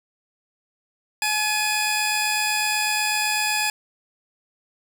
15% pulse tone pair together, 851 / 2465 Hz, G#5 / D#7, +42 / -17 cents, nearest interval octave + tritone, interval 1841 cents, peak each -17 dBFS, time 1.22-3.7 s, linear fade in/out 2 ms, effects 7-bit

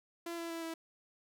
sawtooth tone with pitch steps, 339.2 / 335.3 / 331.5 / 327.6 Hz, E4 / E4 / E4 / E4, +50 / +30 / +10 / -11 cents, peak -35 dBFS, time 0.26-0.74 s, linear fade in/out 5 ms, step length 120 ms, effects none

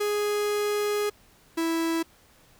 45% pulse tone pair in turn, 415.3 / 329 Hz, G#4 / E4, 0 / -3 cents, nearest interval major third, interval 403 cents, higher first, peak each -24 dBFS, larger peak neither, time 0-1.1 / 1.57-2.03 s, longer first, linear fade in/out 10 ms, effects pink hiss -58 dBFS RMS until 2.59 s

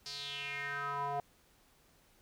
square tone with band-pass filter sweep, 142.1 Hz, C#3, 43 cents sharp, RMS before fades -39 dBFS, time 0.06-1.2 s, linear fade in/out 0 ms, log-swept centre 5000 to 740 Hz, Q 4.9, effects pink hiss -67 dBFS RMS until 2.21 s

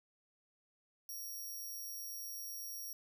5% pulse tone with amplitude modulation, 5650 Hz, F8, 19 cents sharp, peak -36 dBFS, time 1.09-2.93 s, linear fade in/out 2 ms, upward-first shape sine, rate 108 Hz, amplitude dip 30%, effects none

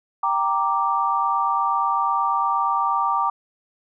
sine chord, G minor, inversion none, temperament equal, 784 / 932.3 / 1174.7 Hz, G5 / Bb5 / D6, 0 / 0 / 0 cents, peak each -25 / -23 / -21 dBFS, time 0.23-3.3 s, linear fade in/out 5 ms, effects none

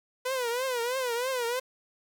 sawtooth tone with vibrato, 496.3 Hz, B4, 8 cents sharp, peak -24 dBFS, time 0.25-1.6 s, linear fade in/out 10 ms, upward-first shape triangle, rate 3.1 Hz, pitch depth 140 cents each way, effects 9-bit

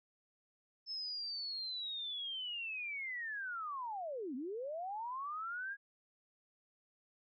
sine linear two-way sweep, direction down then up, 5274 to 238.8 to 1656 Hz, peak -39 dBFS, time 0.86-5.77 s, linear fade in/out 50 ms, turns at 4.35 s, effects none

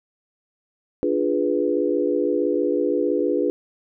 sine chord, D diminished seventh, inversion none, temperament equal, 293.7 / 349.2 / 415.3 / 493.9 Hz, D4 / F4 / Ab4 / Cb5, 0 / 0 / 0 / 0 cents, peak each -24 dBFS, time 1.03-3.5 s, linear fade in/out 0 ms, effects none

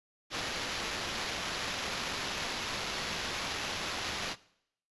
violet noise with sample-and-hold, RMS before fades -36 dBFS, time 0.3-4.36 s, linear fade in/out 50 ms, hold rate 8820 Hz, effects noise-tail reverb RT60 0.7 s tail -20 dB re dry + resampled to 24000 Hz

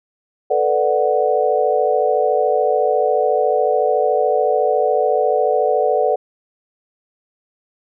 sine chord, B minor seventh, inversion third, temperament equal, 440 / 493.9 / 587.3 / 740 Hz, A4 / B4 / D5 / F#5, 0 / 0 / 0 / 0 cents, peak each -19 dBFS, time 0.5-6.16 s, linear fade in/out 10 ms, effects none

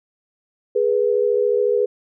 sine tone pair together, 415.3 / 489.3 Hz, G#4 / B4, 0 / -16 cents, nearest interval minor third, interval 284 cents, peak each -18 dBFS, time 0.75-1.86 s, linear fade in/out 10 ms, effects none

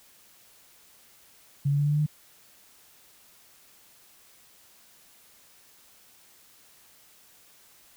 sine tone with pitch steps, 141 / 142.97 / 144.96 / 146.99 / 149.04 / 151.12 Hz, C#3 / D3 / D3 / D3 / D3 / D3, +30 / -46 / -22 / +2 / +26 / +50 cents, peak -21 dBFS, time 1.65-2.064 s, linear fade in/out 10 ms, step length 69 ms, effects white hiss -57 dBFS RMS until 7.96 s

